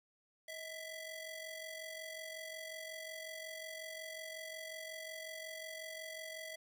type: ring-modulated tone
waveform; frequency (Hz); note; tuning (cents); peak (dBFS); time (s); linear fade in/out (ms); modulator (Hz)
sawtooth; 1318.5; E6; 0; -38; 0.48-6.56; 5; 682
effects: none